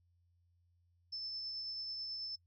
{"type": "tone with tremolo", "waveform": "sine", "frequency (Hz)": 5274, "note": "E8", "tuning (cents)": 0, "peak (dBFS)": -39, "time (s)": [1.12, 2.36], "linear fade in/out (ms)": 10, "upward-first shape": "triangle", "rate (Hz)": 9.2, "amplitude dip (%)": 25, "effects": ["noise-tail reverb RT60 0.1 s tail -24 dB re dry", "added 87 Hz sine -70 dBFS peak until 2.46 s"]}